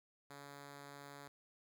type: tone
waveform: 5% pulse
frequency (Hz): 141.9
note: C#3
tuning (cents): +41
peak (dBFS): -40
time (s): 0.3-1.28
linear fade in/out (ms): 5
effects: none